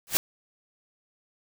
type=noise with exponential growth; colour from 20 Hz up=white; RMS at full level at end=-17 dBFS; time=0.07-0.17 s; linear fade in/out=0 ms; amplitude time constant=21 ms; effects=none